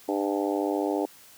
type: harmonic tone with a mistuned harmonic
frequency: 100 Hz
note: G2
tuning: 35 cents sharp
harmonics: 3 / 4 / 5 / 6 / 7 / 8 / 9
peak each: -28 / -30 / -32 / -34 / -35 / -36 / -37 dBFS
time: 0.08-1.06 s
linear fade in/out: 10 ms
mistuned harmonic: 9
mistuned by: -50 cents
effects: white hiss -52 dBFS RMS until 1.37 s + high-pass 60 Hz 12 dB/octave